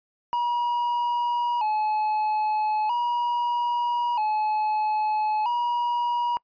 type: tone with vibrato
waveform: triangle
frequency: 906 Hz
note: A#5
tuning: 50 cents flat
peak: -20 dBFS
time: 0.33-6.37 s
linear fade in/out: 0 ms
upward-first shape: square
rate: 0.39 Hz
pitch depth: 99 cents each way
effects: noise-tail reverb RT60 0.1 s tail -25 dB re dry + resampled to 11025 Hz